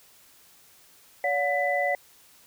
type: tone cluster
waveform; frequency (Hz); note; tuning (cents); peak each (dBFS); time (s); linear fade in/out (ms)
sine; 570 / 721 / 1996; C#5 / F#5 / B6; +48 / -45 / +18; -27; 1.24-1.95; 2
effects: white hiss -56 dBFS RMS until 2.46 s